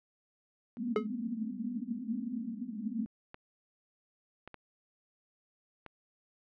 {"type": "band-pass noise", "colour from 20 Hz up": "white", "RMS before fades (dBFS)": -37, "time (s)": [0.77, 3.06], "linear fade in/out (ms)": 0, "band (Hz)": [210, 250], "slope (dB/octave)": 96}
{"type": "tone with exponential decay", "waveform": "square", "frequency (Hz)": 425.3, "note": "G#4", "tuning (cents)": 41, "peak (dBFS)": -23, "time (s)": [0.96, 1.07], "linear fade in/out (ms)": 1, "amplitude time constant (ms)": 22}
{"type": "clicks", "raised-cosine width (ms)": 0.3, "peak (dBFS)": -27, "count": 4, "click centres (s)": [3.344, 4.476, 4.543, 5.863]}
{"effects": ["low-pass 2000 Hz 12 dB/octave"]}